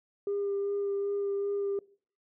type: tone with vibrato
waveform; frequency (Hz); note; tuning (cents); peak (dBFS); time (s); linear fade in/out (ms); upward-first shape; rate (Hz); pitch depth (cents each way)
sine; 401.1; G4; +40; -27; 0.27-1.79; 2; sine; 2.6; 13
effects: noise-tail reverb RT60 0.5 s tail -23 dB re dry + tanh soft clip ceiling -25 dBFS